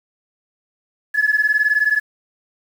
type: beating tone pair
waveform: sine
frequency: 1700 / 1719 Hz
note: G#6 / A6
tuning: +40 / -41 cents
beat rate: 19 Hz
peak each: -16 dBFS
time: 1.14-2 s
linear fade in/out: 20 ms
effects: tanh soft clip ceiling -8 dBFS + 7-bit